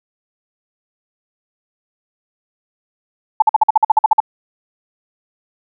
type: tone bursts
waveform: sine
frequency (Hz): 870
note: A5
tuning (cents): -20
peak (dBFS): -5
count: 12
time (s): 3.4-4.203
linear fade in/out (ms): 5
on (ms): 22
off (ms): 49
effects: none